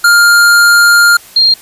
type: tone pair in turn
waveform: square / sine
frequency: 1405 / 4210 Hz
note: F6 / C8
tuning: +10 / +10 cents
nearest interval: octave + perfect fifth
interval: 1900 cents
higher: second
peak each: -4 dBFS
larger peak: neither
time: 0.04-1.17 / 1.36-1.54 s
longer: first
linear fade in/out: 5 ms
effects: white hiss -36 dBFS RMS until 1.61 s + resampled to 32000 Hz